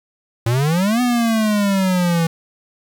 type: exponential two-way sweep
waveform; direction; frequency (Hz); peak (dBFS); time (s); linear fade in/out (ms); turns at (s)
square; up then down; 111.9 to 250 to 163.4; -15; 0.46-2.27; 5; 1.01
effects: 8-bit